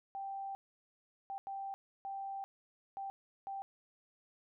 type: tone bursts at uneven times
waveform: sine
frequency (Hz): 784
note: G5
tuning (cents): 0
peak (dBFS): -39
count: 6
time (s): 0.15-0.55 / 1.3-1.38 / 1.47-1.74 / 2.05-2.44 / 2.97-3.1 / 3.47-3.62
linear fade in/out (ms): 0
effects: none